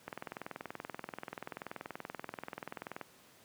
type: click train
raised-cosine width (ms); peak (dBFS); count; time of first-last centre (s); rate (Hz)
0.5; -25; 62; 0.08-3.013; 20.8
effects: pink hiss -61 dBFS RMS until 3.44 s + high-pass 150 Hz 12 dB/octave